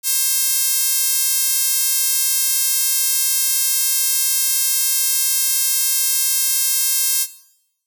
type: tone with high-pass filter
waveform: sawtooth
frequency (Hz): 533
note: C5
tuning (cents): +32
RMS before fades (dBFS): -18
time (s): 0.03-7.27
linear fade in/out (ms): 50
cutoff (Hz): 7900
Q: 0.72
effects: noise-tail reverb RT60 0.8 s tail -17 dB re dry